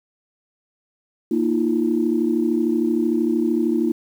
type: chord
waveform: sine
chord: Bb suspended fourth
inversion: none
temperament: equal with one note detuned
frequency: 233.1 / 311.1 / 344.2 Hz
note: Bb3 / Eb4 / F4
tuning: 0 / 0 / -25 cents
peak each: -21 dBFS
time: 1.31-3.92 s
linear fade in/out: 5 ms
effects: tanh soft clip ceiling -7 dBFS + 8-bit